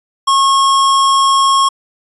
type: tone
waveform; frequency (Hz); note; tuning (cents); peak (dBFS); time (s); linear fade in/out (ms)
square; 1089; C#6; -31; -9; 0.27-1.69; 10
effects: resampled to 24000 Hz